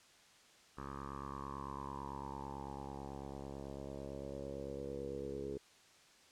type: tone with low-pass filter sweep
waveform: 10% pulse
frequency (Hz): 69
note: C#2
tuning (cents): -7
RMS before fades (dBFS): -45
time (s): 0.77-5.58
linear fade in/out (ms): 10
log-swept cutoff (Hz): 1300 to 430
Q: 7
effects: white hiss -64 dBFS RMS until 6.31 s + low-pass 7000 Hz 12 dB/octave